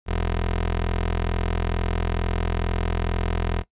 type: tone with notch filter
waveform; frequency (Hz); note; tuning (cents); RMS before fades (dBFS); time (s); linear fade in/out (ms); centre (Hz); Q
15% pulse; 42.23; E1; +43; -24; 0.06-3.64; 50; 140; 1.6
effects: noise-tail reverb RT60 0.1 s tail -19 dB re dry + resampled to 8000 Hz